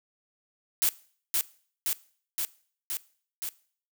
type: noise with echo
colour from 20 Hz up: blue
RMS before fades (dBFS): -24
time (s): 0.82-0.89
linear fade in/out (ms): 0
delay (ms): 520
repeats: 5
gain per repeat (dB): -2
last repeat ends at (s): 3.49
effects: noise-tail reverb RT60 0.5 s tail -20 dB re dry